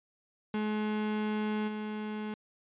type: tone with level steps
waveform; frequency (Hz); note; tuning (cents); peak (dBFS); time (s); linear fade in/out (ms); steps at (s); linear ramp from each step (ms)
35% pulse; 213; G#3; +44; -28 / -33; 0.54-2.34; 2; 1.67; 20
effects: resampled to 8000 Hz